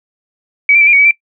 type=tone with pitch steps; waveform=sine; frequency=2274 / 2358 / 2299 / 2396 / 2242 / 2281 / 2345 Hz; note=C#7 / D7 / D7 / D7 / C#7 / C#7 / D7; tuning=+44 / +6 / -37 / +34 / +19 / +49 / -3 cents; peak=-5 dBFS; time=0.69-1.11 s; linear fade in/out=2 ms; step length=60 ms; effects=noise-tail reverb RT60 0.1 s tail -21 dB re dry